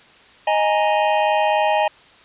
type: chord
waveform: square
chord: D# suspended fourth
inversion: none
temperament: just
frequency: 622.3 / 829.7 / 933.4 Hz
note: D#5 / G#5 / A#5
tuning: 0 / -2 / +2 cents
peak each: -20 / -19 / -24 dBFS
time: 0.47-1.88 s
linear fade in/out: 5 ms
effects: white hiss -48 dBFS RMS until 2.24 s + resampled to 8000 Hz